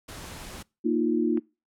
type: low-pass noise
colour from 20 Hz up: pink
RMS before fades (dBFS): -41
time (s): 0.08-0.63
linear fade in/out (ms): 10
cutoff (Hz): 12000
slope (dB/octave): 24
type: chord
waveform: sine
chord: Bb suspended fourth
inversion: none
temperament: just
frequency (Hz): 233.1 / 310.8 / 349.6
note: Bb3 / Eb4 / F4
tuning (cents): 0 / -2 / +2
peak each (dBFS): -26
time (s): 0.84-1.4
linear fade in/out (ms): 20
type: click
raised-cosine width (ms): 0.5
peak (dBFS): -28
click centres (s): 1.374
effects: noise-tail reverb RT60 0.3 s tail -25 dB re dry